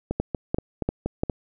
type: two click trains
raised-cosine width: 2 ms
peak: -12 / -9 dBFS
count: 6 / 4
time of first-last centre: 0.11-1.298 / 0.2-1.234 s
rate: 4.21 / 2.9 Hz
effects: none